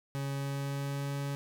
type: tone with pitch glide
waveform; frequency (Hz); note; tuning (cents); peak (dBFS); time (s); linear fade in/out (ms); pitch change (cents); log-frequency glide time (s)
40% pulse; 138.59 to 140.69; C#3 to C#3; 0 to +26; -32; 0.15-1.35; 0; +26; 0.3-1.16
effects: none